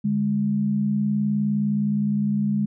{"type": "tone pair together", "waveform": "sine", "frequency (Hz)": [146.9, 206.4], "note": ["D3", "G#3"], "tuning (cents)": [1, -10], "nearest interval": "tritone", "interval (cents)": 589, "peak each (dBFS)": [-27, -20], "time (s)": [0.04, 2.66], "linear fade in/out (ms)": 10, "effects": []}